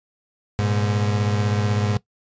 35% pulse beating tone pair, 103.4 / 119.4 Hz, G#2 / A#2, -7 / +42 cents, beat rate 16 Hz, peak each -18 / -25 dBFS, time 0.59-1.97 s, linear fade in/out 0 ms, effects noise-tail reverb RT60 0.1 s tail -19 dB re dry + resampled to 16000 Hz

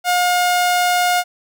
sawtooth tone, 715 Hz, F5, 41 cents sharp, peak -10 dBFS, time 0.04-1.24 s, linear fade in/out 50 ms, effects none

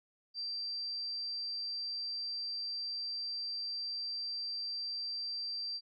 sine tone, 4699 Hz, D8, in tune, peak -36 dBFS, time 0.34-5.81 s, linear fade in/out 50 ms, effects none

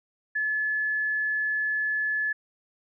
sine tone, 1720 Hz, A6, 40 cents flat, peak -24 dBFS, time 0.35-2.33 s, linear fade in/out 10 ms, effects none

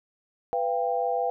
sine tone cluster, 498 / 686 / 792 Hz, B4 / F5 / G5, +14 / -31 / +18 cents, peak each -28 dBFS, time 0.53-1.3 s, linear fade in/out 0 ms, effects none

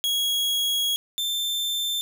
40% pulse tone pair in turn, 3316 / 3560 Hz, G#7 / A7, -3 / +20 cents, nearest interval minor second, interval 123 cents, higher second, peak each -21 / -23 dBFS, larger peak first, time 0.04-0.96 / 1.18-2.01 s, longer first, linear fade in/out 0 ms, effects none

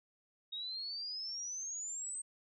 sine exponential sweep, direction up, 3729 to 8372 Hz, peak -39 dBFS, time 0.52-2.22 s, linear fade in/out 10 ms, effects none

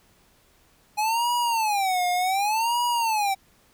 square tone with vibrato, 830.6 Hz, G#5, in tune, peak -22 dBFS, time 0.97-3.35 s, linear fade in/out 20 ms, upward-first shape sine, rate 0.67 Hz, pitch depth 260 cents each way, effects pink hiss -60 dBFS RMS until 3.73 s

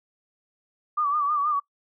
sine tone with vibrato, 1174.7 Hz, D6, in tune, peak -21 dBFS, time 0.97-1.6 s, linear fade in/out 10 ms, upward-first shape sine, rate 6.3 Hz, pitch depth 74 cents each way, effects noise-tail reverb RT60 0.1 s tail -22 dB re dry

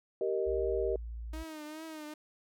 sine chord, Eb major, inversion first, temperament just, 388.9 / 466.7 / 622.3 Hz, G4 / Bb4 / Eb5, -14 / +2 / 0 cents, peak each -32 / -33 / -36 dBFS, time 0.21-0.96 s, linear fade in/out 2 ms
sine tone with pitch glide, 61.2 to 57.1 Hz, B1 to A#1, -15 to -35 cents, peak -38 dBFS, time 0.46-1.44 s, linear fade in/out 20 ms, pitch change -120 cents, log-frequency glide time 0.6-0.82 s
sawtooth tone with vibrato, 311.1 Hz, D#4, in tune, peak -38 dBFS, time 1.33-2.14 s, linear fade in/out 5 ms, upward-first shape triangle, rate 2.4 Hz, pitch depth 74 cents each way
effects none

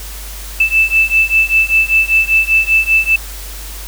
sine beating tone pair, 2637 / 2642.1 Hz, E7 / E7, 0 / +3 cents, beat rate 5.1 Hz, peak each -12 dBFS, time 0.6-3.16 s, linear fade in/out 5 ms, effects added 50 Hz sine -27 dBFS peak until 3.87 s + white hiss -31 dBFS RMS until 3.87 s

